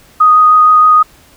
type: tone with vibrato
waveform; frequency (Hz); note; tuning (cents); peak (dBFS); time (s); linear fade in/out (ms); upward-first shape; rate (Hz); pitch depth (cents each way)
sine; 1244.5; D#6; 0; -3; 0.2-1.03; 10; triangle; 6.4; 11
effects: pink hiss -44 dBFS RMS until 1.36 s